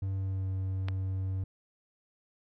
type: tone with pitch glide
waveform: triangle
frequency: 96.5 to 94.9 Hz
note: G2 to F#2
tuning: -27 to +44 cents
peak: -28 dBFS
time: 0.02-1.44 s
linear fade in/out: 5 ms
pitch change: -29 cents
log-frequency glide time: 0.12-0.48 s
type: click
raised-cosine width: 0.3 ms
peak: -21 dBFS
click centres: 0.885 s
effects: none